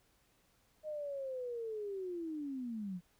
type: linear sweep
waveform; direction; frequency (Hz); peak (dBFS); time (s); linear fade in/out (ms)
sine; down; 622.3 to 170.5; -38; 0.83-3.01; 50
effects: pink hiss -72 dBFS RMS until 3.19 s